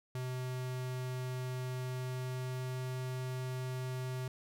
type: tone with pitch glide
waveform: square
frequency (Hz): 127.5 to 128.24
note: C3 to C3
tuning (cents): -44 to -34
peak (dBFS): -37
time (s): 0.15-4.28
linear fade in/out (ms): 2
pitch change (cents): +10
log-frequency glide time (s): 1.75-2.86
effects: none